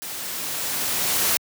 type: noise with level ramp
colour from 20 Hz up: white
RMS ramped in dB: -33 to -20 dBFS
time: 0.02-1.37 s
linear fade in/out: 0 ms
effects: high-pass 100 Hz 12 dB/octave